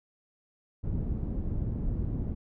pink low-pass noise, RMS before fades -31 dBFS, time 0.83-2.35 s, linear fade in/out 20 ms, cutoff 210 Hz, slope 12 dB/octave, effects none

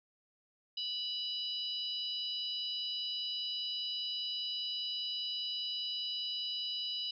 harmonic tone, 985 Hz, B5, 5 cents flat, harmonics 3 / 4 / 5, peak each -38 / -40 / -42 dBFS, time 0.77-7.11 s, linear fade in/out 5 ms, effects none

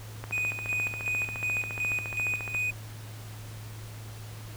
click train, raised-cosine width 0.5 ms, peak -22 dBFS, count 34, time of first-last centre 0.24-2.548 s, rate 14.3 Hz
triangle tone with tremolo, 2489 Hz, D#7, in tune, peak -25 dBFS, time 0.32-2.71 s, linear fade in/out 10 ms, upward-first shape square, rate 2.7 Hz, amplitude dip 60%
effects added 108 Hz sine -40 dBFS peak until 4.56 s + pink hiss -48 dBFS RMS until 4.56 s

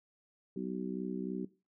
harmonic tone, 63.3 Hz, B1, 43 cents sharp, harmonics 3 / 4 / 5 / 6, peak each -39 / -41 / -42 / -41 dBFS, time 0.56-1.45 s, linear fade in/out 5 ms, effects noise-tail reverb RT60 0.3 s tail -18 dB re dry

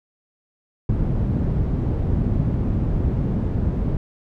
white low-pass noise, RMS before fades -21 dBFS, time 0.89-3.97 s, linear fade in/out 2 ms, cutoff 150 Hz, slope 12 dB/octave, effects none

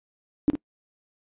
sine tone with echo, 294 Hz, D4, 2 cents sharp, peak -14 dBFS, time 0.48-0.5 s, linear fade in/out 0 ms, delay 53 ms, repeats 1, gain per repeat -8 dB, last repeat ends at 0.553 s, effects noise-tail reverb RT60 0.1 s tail -23 dB re dry + resampled to 8000 Hz

